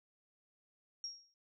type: tone with exponential decay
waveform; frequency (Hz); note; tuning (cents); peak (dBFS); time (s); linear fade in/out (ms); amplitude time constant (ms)
sine; 5588; F8; 0; -37; 1.04-1.34; 1; 64
effects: none